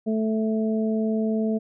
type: harmonic tone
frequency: 219.3 Hz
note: A3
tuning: 6 cents flat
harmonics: 1 / 2 / 3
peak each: -22 / -28 / -32 dBFS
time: 0.06-1.59 s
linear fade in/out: 20 ms
effects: none